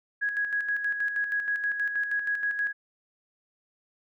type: tone with tremolo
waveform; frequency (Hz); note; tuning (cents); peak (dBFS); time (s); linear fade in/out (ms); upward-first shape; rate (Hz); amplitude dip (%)
sine; 1661.2; G#6; 0; -24; 0.21-2.73; 20; square; 6.3; 50
effects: none